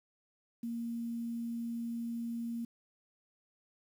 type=tone with quantisation; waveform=sine; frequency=233.1 Hz; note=A#3; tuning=in tune; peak=-35 dBFS; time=0.63-2.65 s; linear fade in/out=5 ms; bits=10; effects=none